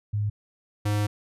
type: tone pair in turn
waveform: sine / square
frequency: 104.2 / 104.2 Hz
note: G#2 / G#2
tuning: +6 / +6 cents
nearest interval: unison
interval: 0 cents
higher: neither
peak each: -23 dBFS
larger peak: neither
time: 0.13-0.3 / 0.85-1.07 s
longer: second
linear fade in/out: 10 ms
effects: resampled to 32000 Hz